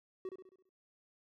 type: tone with echo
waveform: triangle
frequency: 375.9 Hz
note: F#4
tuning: 27 cents sharp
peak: -36 dBFS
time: 0.25-0.29 s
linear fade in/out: 2 ms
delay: 67 ms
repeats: 6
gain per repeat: -6 dB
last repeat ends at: 0.692 s
effects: none